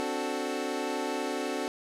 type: chord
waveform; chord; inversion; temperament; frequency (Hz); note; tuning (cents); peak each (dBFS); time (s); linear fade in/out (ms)
25% pulse; D dominant seventh; third; equal; 261.6 / 293.7 / 370 / 440; C4 / D4 / F#4 / A4; 0 / 0 / 0 / 0; -32; 0-1.68; 0
effects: low-pass 10000 Hz 12 dB/octave